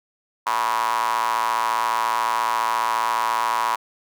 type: tone with high-pass filter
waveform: square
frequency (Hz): 57.2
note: A#1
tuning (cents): -32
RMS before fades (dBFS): -22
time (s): 0.46-3.76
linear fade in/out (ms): 10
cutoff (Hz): 1000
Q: 7.4
effects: none